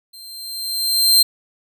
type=tone with level ramp; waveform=sawtooth; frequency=4151 Hz; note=C8; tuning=15 cents flat; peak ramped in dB=-35 to -5 dBFS; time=0.13-1.23 s; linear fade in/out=10 ms; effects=none